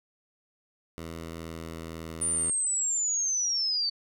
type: tone with pitch glide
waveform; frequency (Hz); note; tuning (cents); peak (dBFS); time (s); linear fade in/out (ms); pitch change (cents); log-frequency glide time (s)
10% pulse; 82.41 to 81.32; E2 to E2; 0 to -23; -29; 0.98-2.5; 0; -23; 1.13-2.22
type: linear sweep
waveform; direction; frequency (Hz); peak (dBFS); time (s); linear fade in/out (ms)
sine; down; 9397 to 4504; -25; 2.21-3.9; 10
effects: none